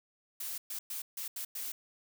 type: noise bursts at uneven times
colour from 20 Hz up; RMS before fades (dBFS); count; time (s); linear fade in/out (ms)
blue; -39; 6; 0.4-0.58 / 0.7-0.79 / 0.9-1.02 / 1.17-1.28 / 1.36-1.45 / 1.55-1.72; 5
effects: none